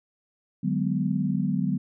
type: chord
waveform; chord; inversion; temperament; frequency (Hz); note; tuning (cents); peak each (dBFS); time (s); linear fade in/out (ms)
sine; G# half-diminished seventh; second; just; 149.51 / 186.89 / 207.7 / 249.2; D3 / F#3 / G#3 / B3; +31 / +18 / 0 / +16; -29 / -26 / -30 / -29; 0.63-1.78; 10
effects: none